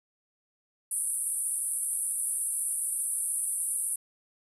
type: band-pass noise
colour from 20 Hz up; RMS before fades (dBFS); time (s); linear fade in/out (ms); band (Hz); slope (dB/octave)
white; -31; 0.91-3.96; 5; 8800 to 11000; 96
effects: none